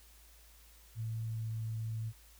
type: tone with pitch glide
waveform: sine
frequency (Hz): 112.5 to 111.72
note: A2 to A2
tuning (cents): +39 to +27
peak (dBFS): -35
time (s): 0.95-2.13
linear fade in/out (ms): 50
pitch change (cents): -12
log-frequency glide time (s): 1.28-1.48
effects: added 55 Hz sine -59 dBFS peak until 2.39 s + white hiss -62 dBFS RMS until 2.39 s